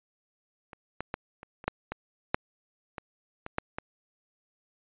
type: clicks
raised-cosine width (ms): 0.5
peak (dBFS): -29 / -17 / -16 / -29 / -29 / -11 / -18 / -8 / -21 / -22 / -12 / -18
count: 12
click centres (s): 0.732 / 1.006 / 1.141 / 1.431 / 1.641 / 1.68 / 1.92 / 2.345 / 2.982 / 3.464 / 3.584 / 3.785
effects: resampled to 8000 Hz